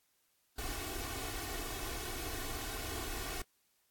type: noise with comb filter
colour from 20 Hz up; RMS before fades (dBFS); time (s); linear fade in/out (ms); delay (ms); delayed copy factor
pink; -40; 0.58-3.42; 5; 2.7; +0.85
effects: white hiss -75 dBFS RMS until 3.9 s + AAC 64 kbps